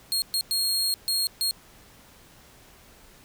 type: tone bursts at uneven times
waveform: sawtooth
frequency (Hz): 4262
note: C8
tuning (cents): +31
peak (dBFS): -20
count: 5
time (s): 0.12-0.22 / 0.34-0.41 / 0.51-0.94 / 1.08-1.27 / 1.41-1.51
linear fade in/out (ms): 0
effects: pink hiss -53 dBFS RMS until 3.24 s